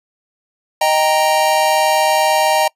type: chord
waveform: square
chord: Eb major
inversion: none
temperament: equal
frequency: 622.3 / 784 / 932.3 Hz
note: Eb5 / G5 / Bb5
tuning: 0 / 0 / 0 cents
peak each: -17 dBFS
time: 0.81-2.68 s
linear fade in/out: 5 ms
effects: noise-tail reverb RT60 0.1 s tail -24 dB re dry + resampled to 32000 Hz